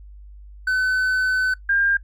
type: tone pair in turn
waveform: triangle / sine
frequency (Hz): 1513 / 1603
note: F#6 / G6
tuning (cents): +38 / +38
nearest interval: minor second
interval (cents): 100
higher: second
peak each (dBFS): -16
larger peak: neither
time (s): 0.67-1.54 / 1.69-1.97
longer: first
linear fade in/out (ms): 5
effects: noise-tail reverb RT60 0.1 s tail -18 dB re dry + added 50 Hz sine -39 dBFS peak until 2.03 s